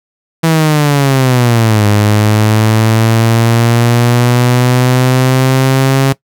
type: linear two-way sweep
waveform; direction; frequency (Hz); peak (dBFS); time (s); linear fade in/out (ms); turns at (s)
sawtooth; down then up; 164.81 to 103.4 to 135.9; -3; 0.43-6.13; 10; 1.86
effects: noise-tail reverb RT60 0.1 s tail -19 dB re dry